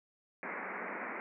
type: band-pass noise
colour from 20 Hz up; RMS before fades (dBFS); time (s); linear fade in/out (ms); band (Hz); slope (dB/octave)
white; -41; 0.43-1.2; 0; 180 to 2300; 96
effects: none